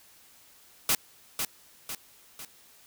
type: noise with echo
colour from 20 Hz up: white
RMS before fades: -24 dBFS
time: 0.89-0.95 s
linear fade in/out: 2 ms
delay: 500 ms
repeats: 3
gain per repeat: -6 dB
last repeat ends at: 2.45 s
effects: white hiss -57 dBFS RMS until 2.86 s